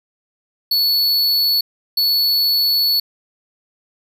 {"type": "tone bursts at uneven times", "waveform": "square", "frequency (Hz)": 4423, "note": "C#8", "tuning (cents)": -5, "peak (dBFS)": -14, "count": 2, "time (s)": [[0.71, 1.61], [1.97, 3]], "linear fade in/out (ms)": 5, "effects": []}